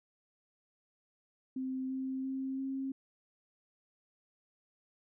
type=tone with pitch steps; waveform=sine; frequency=260.9 / 263.3 / 265.8 / 268.2 Hz; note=C4 / C4 / C4 / C4; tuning=-5 / +11 / +27 / +43 cents; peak=-34 dBFS; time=1.56-2.92 s; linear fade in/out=5 ms; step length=340 ms; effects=none